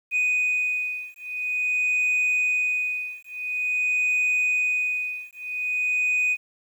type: beating tone pair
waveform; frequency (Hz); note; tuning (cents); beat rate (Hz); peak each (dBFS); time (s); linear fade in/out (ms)
sine; 2489 / 2489.48; D#7 / D#7; 0 / 0; 0.48; -23; 0.11-6.37; 50
effects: tanh soft clip ceiling -18 dBFS + 9-bit